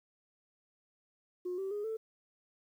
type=tone with pitch steps; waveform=sine; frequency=360 / 385.8 / 413.5 / 443.2 Hz; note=F#4 / G4 / G#4 / A4; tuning=-47 / -28 / -8 / +13 cents; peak=-33 dBFS; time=1.45-1.97 s; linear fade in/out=10 ms; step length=130 ms; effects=tanh soft clip ceiling -31 dBFS + 11-bit